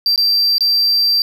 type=tone with dropouts; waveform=triangle; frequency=4699 Hz; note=D8; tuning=in tune; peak=-10 dBFS; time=0.06-1.22 s; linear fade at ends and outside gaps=1 ms; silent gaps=0.16-0.177 / 0.582-0.607 s; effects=8-bit